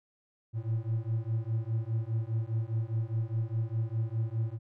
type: beating tone pair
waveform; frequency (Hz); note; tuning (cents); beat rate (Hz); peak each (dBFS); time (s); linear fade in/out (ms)
triangle; 110 / 114.9; A2 / A#2; 0 / -25; 4.9; -30; 0.53-4.59; 50
effects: none